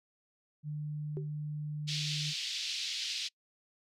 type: tone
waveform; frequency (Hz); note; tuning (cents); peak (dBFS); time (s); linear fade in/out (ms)
sine; 150; D3; +37; -35; 0.63-2.34; 50
type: tone with exponential decay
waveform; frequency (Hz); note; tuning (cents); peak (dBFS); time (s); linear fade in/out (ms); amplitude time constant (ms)
sine; 383.3; G4; -39; -34; 1.17-1.3; 0; 27
type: band-pass noise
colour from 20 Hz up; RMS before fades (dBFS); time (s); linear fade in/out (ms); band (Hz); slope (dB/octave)
white; -37; 1.87-3.29; 20; 2800 to 4800; 24
effects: noise-tail reverb RT60 0.1 s tail -26 dB re dry